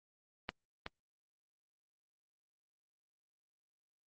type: clicks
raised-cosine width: 0.3 ms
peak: -20 / -24 dBFS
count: 2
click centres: 0.491 / 0.864 s
effects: Opus 24 kbps